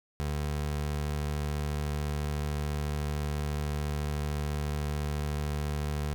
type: tone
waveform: 25% pulse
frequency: 73.9 Hz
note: D2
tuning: 11 cents sharp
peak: -26 dBFS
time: 0.2-6.14 s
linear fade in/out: 0 ms
effects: none